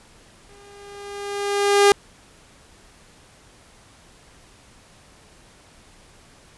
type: tone with exponential growth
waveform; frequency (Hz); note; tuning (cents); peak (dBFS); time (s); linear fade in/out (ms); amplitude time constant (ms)
sawtooth; 404; G#4; -48; -6; 0.49-1.92; 1; 310
effects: pink hiss -51 dBFS RMS until 6.57 s + resampled to 24000 Hz